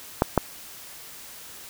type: clicks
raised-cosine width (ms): 1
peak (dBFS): -3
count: 2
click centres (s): 0.221 / 0.377
effects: white hiss -43 dBFS RMS until 1.69 s